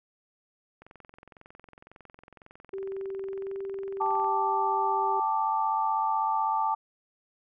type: click train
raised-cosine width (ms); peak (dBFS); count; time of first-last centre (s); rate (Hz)
0.5; -34; 76; 0.82-4.245; 21.9
type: tone with pitch glide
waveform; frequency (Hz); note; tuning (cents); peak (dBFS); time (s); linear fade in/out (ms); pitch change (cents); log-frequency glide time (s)
sine; 388.3 to 390.8; G4 to G4; -16 to -5; -32; 2.73-5.2; 5; +11; 3.24-3.59
type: chord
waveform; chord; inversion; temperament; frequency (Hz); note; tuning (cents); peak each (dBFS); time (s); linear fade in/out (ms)
sine; G suspended second; none; equal; 784 / 880 / 1174.7; G5 / A5 / D6; 0 / 0 / 0; -32 / -26 / -30; 4-6.75; 10
effects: none